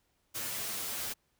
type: noise with comb filter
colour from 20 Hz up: white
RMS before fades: -37 dBFS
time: 0.34-1.14 s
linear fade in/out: 20 ms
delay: 9 ms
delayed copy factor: +0.75
effects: pink hiss -75 dBFS RMS until 1.39 s